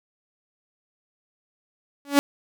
sawtooth tone with exponential growth, 283.3 Hz, C#4, 38 cents sharp, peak -6 dBFS, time 2.05-2.19 s, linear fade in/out 0 ms, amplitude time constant 30 ms, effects none

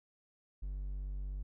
triangle tone, 48.25 Hz, G1, 27 cents flat, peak -35 dBFS, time 0.62-1.43 s, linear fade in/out 10 ms, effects none

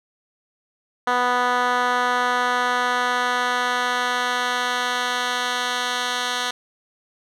10% pulse tone with band-pass filter sweep, 246.9 Hz, B3, in tune, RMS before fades -22 dBFS, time 1.07-6.51 s, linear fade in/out 5 ms, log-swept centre 1200 to 3200 Hz, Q 0.9, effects none

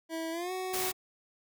25% pulse tone with pitch glide, 325.8 to 372.1 Hz, E4 to F#4, -20 to +10 cents, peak -30 dBFS, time 0.09-0.93 s, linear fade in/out 50 ms, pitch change +230 cents, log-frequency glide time 0.31-0.52 s
white noise, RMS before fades -34 dBFS, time 0.73-0.92 s, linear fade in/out 10 ms
effects none

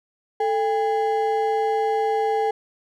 triangle ring-modulated tone, 622.3 Hz, D#5, in tune, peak -14 dBFS, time 0.4-2.51 s, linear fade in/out 5 ms, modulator 182 Hz, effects none

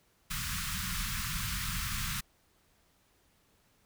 pink band-stop noise, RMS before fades -35 dBFS, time 0.3-2.21 s, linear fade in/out 10 ms, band 200 to 1100 Hz, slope 48 dB/octave, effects pink hiss -69 dBFS RMS until 3.85 s

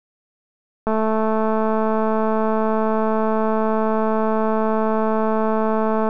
click train, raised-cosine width 1 ms, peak -8 dBFS, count 1144, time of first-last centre 0.87-6.089 s, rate 219 Hz, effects none

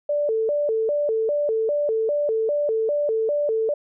sine tone with vibrato, 510 Hz, C5, 44 cents flat, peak -19 dBFS, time 0.09-3.74 s, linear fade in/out 5 ms, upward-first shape square, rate 2.5 Hz, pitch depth 240 cents each way, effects none

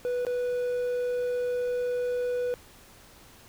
triangle tone with dropouts, 492.1 Hz, B4, 6 cents flat, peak -24 dBFS, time 0.05-2.54 s, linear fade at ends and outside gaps 0 ms, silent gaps 0.25-0.267 s, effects pink hiss -53 dBFS RMS until 3.48 s

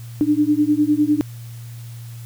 sine beating tone pair, 293.7 / 303.6 Hz, D4 / D#4, 0 / -42 cents, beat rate 9.9 Hz, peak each -17 dBFS, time 0.21-1.21 s, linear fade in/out 0 ms, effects added 117 Hz sine -32 dBFS peak until 2.25 s + white hiss -47 dBFS RMS until 2.25 s

